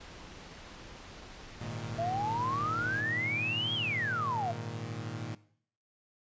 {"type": "low-pass noise", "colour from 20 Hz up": "pink", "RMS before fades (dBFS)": -49, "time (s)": [0, 3.01], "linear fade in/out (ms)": 10, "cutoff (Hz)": 5800, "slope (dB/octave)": 12}
{"type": "chord", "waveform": "sawtooth", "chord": "Ab suspended second", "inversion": "none", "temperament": "equal", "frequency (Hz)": [103.83, 116.54, 155.56], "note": ["Ab2", "Bb2", "Eb3"], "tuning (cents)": [0, 0, 0], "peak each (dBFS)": [-39, -36, -39], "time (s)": [1.61, 5.35], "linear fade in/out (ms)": 5}
{"type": "exponential two-way sweep", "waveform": "sine", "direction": "up then down", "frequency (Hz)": [659.3, 3322, 659.3], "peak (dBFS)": -30, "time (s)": [1.98, 4.52], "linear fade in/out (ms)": 10, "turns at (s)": 3.74}
{"effects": ["noise-tail reverb RT60 0.6 s tail -18 dB re dry", "resampled to 16000 Hz"]}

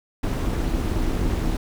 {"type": "noise with amplitude modulation", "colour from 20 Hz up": "brown", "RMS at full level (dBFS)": -20, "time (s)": [0.23, 1.57], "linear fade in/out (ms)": 5, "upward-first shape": "sine", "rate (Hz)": 288, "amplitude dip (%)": 70, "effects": []}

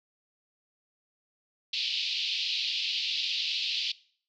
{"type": "band-pass noise", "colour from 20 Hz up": "white", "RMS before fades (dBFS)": -31, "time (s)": [1.73, 3.92], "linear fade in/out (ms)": 5, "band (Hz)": [2600, 4600], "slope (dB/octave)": 48, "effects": ["noise-tail reverb RT60 0.5 s tail -20 dB re dry"]}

